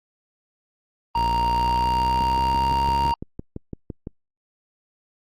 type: exponential sweep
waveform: sawtooth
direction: up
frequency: 58.27 to 69.3 Hz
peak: -22 dBFS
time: 1.15-3.13 s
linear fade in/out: 20 ms
type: harmonic tone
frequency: 932.3 Hz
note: A#5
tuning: in tune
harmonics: 1 / 3 / 5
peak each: -19 / -37 / -40 dBFS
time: 1.15-3.14 s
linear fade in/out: 2 ms
type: click train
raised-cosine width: 3 ms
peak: -18 dBFS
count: 12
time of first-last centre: 2.21-4.071 s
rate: 5.91 Hz
effects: Opus 24 kbps